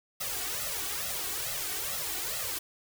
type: noise with flanger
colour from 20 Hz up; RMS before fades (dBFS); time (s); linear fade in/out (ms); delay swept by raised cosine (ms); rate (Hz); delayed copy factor
white; -34; 0.2-2.59; 10; 1.5 to 2.7; 2.3; +0.95
effects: none